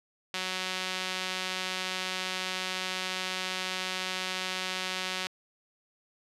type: tone with band-pass filter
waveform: sawtooth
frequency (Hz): 185.6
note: F#3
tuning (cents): +6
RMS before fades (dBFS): -34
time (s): 0.34-5.27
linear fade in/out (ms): 0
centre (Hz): 3400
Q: 1.1
effects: resampled to 32000 Hz